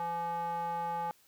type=tone with band-pass filter; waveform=square; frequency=170 Hz; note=F3; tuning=46 cents flat; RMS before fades=-35 dBFS; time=0-1.11 s; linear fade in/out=0 ms; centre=900 Hz; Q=5.7; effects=white hiss -65 dBFS RMS until 1.27 s